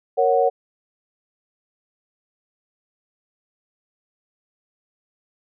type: chord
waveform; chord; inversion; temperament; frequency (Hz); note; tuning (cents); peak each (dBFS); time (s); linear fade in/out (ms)
sine; F# major; first; equal; 466.2 / 554.4 / 740; A#4 / C#5 / F#5; 0 / 0 / 0; -19; 0.17-0.5; 20
effects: none